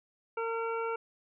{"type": "harmonic tone", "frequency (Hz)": 456.6, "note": "A#4", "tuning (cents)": -36, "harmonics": [1, 2, 3, 5, 6], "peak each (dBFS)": [-33, -38, -37, -45, -50], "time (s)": [0.37, 0.96], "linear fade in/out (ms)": 5, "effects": []}